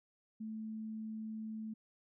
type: tone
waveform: sine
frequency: 218.9 Hz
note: A3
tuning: 9 cents flat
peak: -40 dBFS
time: 0.4-1.74 s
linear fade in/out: 10 ms
effects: none